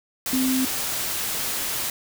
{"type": "tone in noise", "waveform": "sine", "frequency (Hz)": 259.8, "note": "C4", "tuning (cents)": -12, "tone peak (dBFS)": -20, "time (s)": [0.33, 0.65], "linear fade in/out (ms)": 2, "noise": "white", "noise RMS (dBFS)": -27, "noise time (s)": [0.26, 1.9], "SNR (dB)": 4, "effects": []}